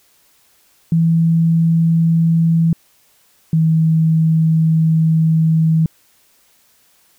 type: tone pair in turn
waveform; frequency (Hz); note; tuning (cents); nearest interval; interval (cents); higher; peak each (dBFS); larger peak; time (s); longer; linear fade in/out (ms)
sine; 164.8 / 160.57; E3 / E3; 0 / -45; unison; 45; first; -10; neither; 0.92-2.73 / 3.53-5.86; second; 2
effects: white hiss -55 dBFS RMS until 7.18 s